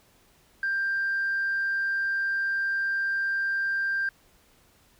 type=tone; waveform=sine; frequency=1585 Hz; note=G6; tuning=19 cents sharp; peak=-23 dBFS; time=0.63-4.09 s; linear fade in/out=2 ms; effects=tanh soft clip ceiling -21 dBFS + pink hiss -61 dBFS RMS until 4.99 s